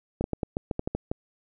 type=clicks; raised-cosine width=2 ms; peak=-14 dBFS; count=10; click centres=0.21 / 0.241 / 0.333 / 0.432 / 0.569 / 0.712 / 0.794 / 0.875 / 0.95 / 1.115 s; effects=none